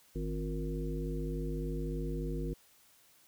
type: harmonic tone with a mistuned harmonic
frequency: 51.7 Hz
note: G#1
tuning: 7 cents flat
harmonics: 1 / 3 / 5 / 7 / 9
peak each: -36 / -39 / -42 / -42 / -44 dBFS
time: 0.15-2.54 s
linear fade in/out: 10 ms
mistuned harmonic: 7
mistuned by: -47 cents
effects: white hiss -64 dBFS RMS until 3.27 s